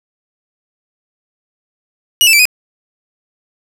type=tone with pitch steps; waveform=sawtooth; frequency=2905 / 2646 / 2329 / 2490 Hz; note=F#7 / E7 / D7 / D#7; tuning=-32 / +6 / -15 / +1 cents; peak=-3 dBFS; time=2.21-2.454 s; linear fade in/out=0 ms; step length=61 ms; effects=none